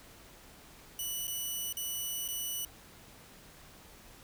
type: tone with dropouts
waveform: 5% pulse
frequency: 2960 Hz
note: F#7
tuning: in tune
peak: -26 dBFS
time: 0.99-2.65 s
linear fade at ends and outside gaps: 2 ms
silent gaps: 1.271-1.278 / 1.727-1.769 / 2.279-2.286 s
effects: pink hiss -55 dBFS RMS until 4.23 s